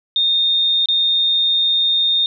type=tone with dropouts; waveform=sine; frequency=3663 Hz; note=A#7; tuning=31 cents flat; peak=-13 dBFS; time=0.16-2.26 s; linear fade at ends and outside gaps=1 ms; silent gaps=0.858-0.886 s; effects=none